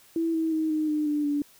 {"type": "tone with pitch steps", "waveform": "sine", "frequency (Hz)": [329.6, 322.6, 315.8, 309.1, 302.6, 296.2, 289.9], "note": ["E4", "E4", "D#4", "D#4", "D#4", "D4", "D4"], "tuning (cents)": [0, -37, 26, -11, -48, 15, -22], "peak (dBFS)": -23, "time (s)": [0.16, 1.42], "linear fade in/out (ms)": 2, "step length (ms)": 180, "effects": ["white hiss -56 dBFS RMS until 1.59 s"]}